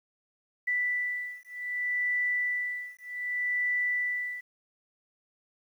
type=beating tone pair; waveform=sine; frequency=1975.5 / 1976.15 Hz; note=B6 / B6; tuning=0 / +1 cents; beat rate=0.65 Hz; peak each=-31 dBFS; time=0.67-4.41 s; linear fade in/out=10 ms; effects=10-bit